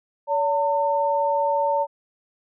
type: tone pair together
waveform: sine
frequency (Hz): 570 / 904.8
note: C#5 / A5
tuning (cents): +48 / +48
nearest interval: minor sixth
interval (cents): 800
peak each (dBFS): -22 / -21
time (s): 0.27-1.87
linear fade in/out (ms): 50
effects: none

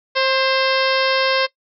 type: harmonic tone with a mistuned harmonic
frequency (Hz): 530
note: C5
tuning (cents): +22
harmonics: 1 / 2 / 3 / 4 / 5 / 6 / 7 / 8 / 9 / 10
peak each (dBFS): -19 / -22 / -24 / -25 / -26 / -27 / -27 / -28 / -29 / -29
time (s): 0.15-1.47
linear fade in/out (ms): 20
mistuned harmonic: 4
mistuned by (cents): -39
effects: noise-tail reverb RT60 0.1 s tail -20 dB re dry

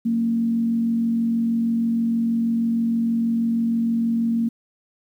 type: tone with frequency modulation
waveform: sine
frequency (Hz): 230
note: A#3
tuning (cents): -23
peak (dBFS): -18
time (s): 0.05-4.49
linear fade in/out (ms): 10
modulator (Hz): 46.3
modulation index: 0.29
effects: 9-bit

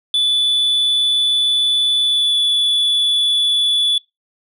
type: tone with pitch glide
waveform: sine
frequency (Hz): 3473 to 3443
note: A7 to A7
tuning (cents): -23 to -38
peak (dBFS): -10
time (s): 0.14-3.98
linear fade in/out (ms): 2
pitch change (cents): -15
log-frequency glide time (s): 2.02-2.37
effects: noise-tail reverb RT60 0.2 s tail -24 dB re dry + tanh soft clip ceiling -12 dBFS

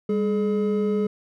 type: tone pair together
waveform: triangle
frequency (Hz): 200.8 / 424.8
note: G3 / G#4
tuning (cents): +42 / +39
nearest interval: octave + minor second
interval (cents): 1297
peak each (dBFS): -21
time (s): 0.09-1.07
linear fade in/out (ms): 5
effects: none

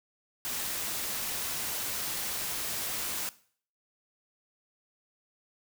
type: noise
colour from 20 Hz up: white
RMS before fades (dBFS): -34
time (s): 0.45-3.29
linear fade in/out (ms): 0
effects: noise-tail reverb RT60 0.5 s tail -18 dB re dry

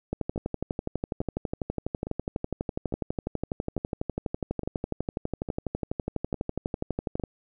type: two click trains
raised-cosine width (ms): 2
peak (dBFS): -15 / -20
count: 87 / 9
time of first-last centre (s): 0.13-7.237 / 0.36-7.198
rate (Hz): 12.1 / 1.17
effects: none

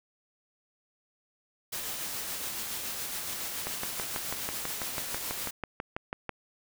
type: noise with tremolo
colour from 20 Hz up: white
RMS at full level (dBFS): -35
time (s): 1.72-5.51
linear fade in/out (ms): 10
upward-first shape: sine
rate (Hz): 7.1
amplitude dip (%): 25
type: click train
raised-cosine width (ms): 0.5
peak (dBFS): -18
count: 17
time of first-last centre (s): 3.67-6.293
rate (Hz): 6.1
effects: none

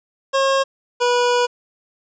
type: tone pair in turn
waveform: 25% pulse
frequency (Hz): 541 / 487.7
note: C#5 / B4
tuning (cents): -42 / -22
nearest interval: major second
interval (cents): 180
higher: first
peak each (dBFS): -11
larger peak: neither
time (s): 0.33-0.64 / 1-1.47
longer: second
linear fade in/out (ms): 20
effects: resampled to 16000 Hz + 8-bit

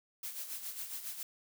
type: noise with tremolo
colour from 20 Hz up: blue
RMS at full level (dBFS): -40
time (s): 0.23-1.23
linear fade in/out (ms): 2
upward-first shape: sine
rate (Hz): 7.3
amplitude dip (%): 60
effects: none

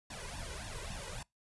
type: noise with flanger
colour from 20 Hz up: pink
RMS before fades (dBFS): -43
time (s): 0.1-1.23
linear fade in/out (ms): 5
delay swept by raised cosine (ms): 1.1 to 2.07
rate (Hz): 3.6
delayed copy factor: +1
effects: noise-tail reverb RT60 0.2 s tail -26 dB re dry + resampled to 24000 Hz

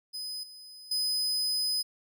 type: tone with level steps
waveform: 40% pulse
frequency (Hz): 5020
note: D#8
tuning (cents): +15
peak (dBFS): -34 / -45 / -26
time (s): 0.13-1.83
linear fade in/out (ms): 20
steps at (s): 0.43 / 0.91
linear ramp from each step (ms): 5
effects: none

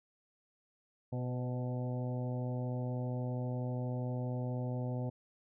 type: harmonic tone with a mistuned harmonic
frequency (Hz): 124.4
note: B2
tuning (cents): +13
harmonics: 1 / 2 / 3 / 4 / 5 / 6 / 7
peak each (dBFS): -35 / -41 / -49 / -45 / -47 / -52 / -53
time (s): 1.12-5.1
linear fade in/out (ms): 10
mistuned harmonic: 4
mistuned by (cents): +26
effects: none

